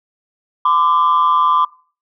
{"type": "tone pair together", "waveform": "sine", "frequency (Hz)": [1019, 1179.4], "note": ["C6", "D6"], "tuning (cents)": [-46, 7], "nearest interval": "minor third", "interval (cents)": 253, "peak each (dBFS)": -12, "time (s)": [0.65, 1.65], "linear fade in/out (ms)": 5, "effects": ["noise-tail reverb RT60 0.4 s tail -22 dB re dry", "tanh soft clip ceiling -6 dBFS"]}